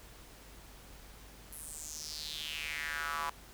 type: tone with high-pass filter sweep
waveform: square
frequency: 76.7 Hz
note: D#2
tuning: 24 cents flat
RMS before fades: -40 dBFS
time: 1.52-3.3 s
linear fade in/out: 5 ms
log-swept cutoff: 11000 to 1000 Hz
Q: 4.3
effects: added 50 Hz sine -55 dBFS peak until 3.53 s + pink hiss -55 dBFS RMS until 3.53 s